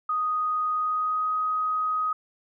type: tone with pitch glide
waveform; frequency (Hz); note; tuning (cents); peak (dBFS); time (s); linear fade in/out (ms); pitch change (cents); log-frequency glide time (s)
sine; 1244.5 to 1256.1; D#6 to D#6; 0 to +16; -23; 0.09-2.13; 5; +16; 0.74-1.32
effects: none